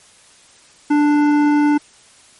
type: tone with hard clipping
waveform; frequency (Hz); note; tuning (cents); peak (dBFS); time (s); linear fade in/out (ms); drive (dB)
triangle; 294.5; D4; +5; -13; 0.9-1.78; 10; 16
effects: white hiss -48 dBFS RMS until 2.39 s + MP3 48 kbps